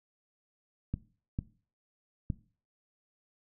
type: clicks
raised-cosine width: 5 ms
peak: -19 dBFS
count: 3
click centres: 0.94 / 1.389 / 2.302 s
effects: noise-tail reverb RT60 0.4 s tail -18 dB re dry